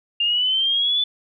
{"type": "linear sweep", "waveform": "sine", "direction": "up", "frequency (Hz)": [2794, 3498], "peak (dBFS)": -17, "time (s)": [0.2, 1.04], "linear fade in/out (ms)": 5, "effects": []}